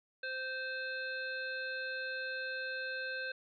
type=harmonic tone; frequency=520 Hz; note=C5; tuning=11 cents flat; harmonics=1 / 3 / 5 / 7 / 8; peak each=-44 / -38 / -47 / -52 / -48 dBFS; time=0.23-3.32 s; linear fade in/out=5 ms; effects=none